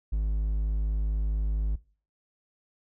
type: tone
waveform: triangle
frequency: 52.2 Hz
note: G#1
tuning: 10 cents sharp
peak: -22 dBFS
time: 0.12-1.76 s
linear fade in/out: 10 ms
effects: noise-tail reverb RT60 0.4 s tail -21 dB re dry